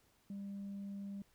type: tone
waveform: sine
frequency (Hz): 199.1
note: G3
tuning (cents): +27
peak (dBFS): -40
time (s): 0.3-1.22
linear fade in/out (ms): 2
effects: tanh soft clip ceiling -40 dBFS + pink hiss -72 dBFS RMS until 1.34 s